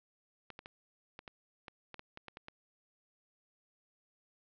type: clicks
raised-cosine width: 0.3 ms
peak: -30 dBFS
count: 12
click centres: 0.503 / 0.591 / 0.659 / 1.191 / 1.278 / 1.682 / 1.943 / 1.994 / 2.174 / 2.283 / 2.371 / 2.484 s
effects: low-pass 5000 Hz 12 dB/octave